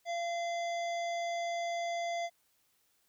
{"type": "harmonic tone", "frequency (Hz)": 686, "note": "F5", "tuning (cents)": -31, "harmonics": [1, 3, 5, 7, 9, 10], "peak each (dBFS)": [-33, -42, -48, -53, -52, -58], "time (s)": [0.05, 2.3], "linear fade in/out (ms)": 50, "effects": ["white hiss -73 dBFS RMS until 3.08 s"]}